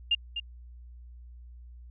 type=tone with echo; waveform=sine; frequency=2809 Hz; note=F7; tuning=9 cents sharp; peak=-21 dBFS; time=0.11-0.15 s; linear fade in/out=5 ms; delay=250 ms; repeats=1; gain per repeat=-9 dB; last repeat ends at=0.4 s; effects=added 60 Hz sine -45 dBFS peak until 1.9 s